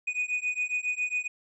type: beating tone pair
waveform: triangle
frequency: 2477 / 2484.3 Hz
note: D#7 / D#7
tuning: -8 / -3 cents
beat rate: 7.3 Hz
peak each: -29 dBFS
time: 0.07-1.28 s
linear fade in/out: 10 ms
effects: resampled to 24000 Hz